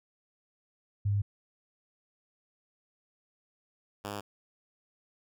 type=tone pair in turn; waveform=sine / 5% pulse; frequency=101.3 / 102.3 Hz; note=G#2 / G#2; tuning=-43 / -26 cents; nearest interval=unison; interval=17 cents; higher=second; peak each=-25 dBFS; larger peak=neither; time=1.05-1.22 / 4.04-4.21 s; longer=neither; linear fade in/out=10 ms; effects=none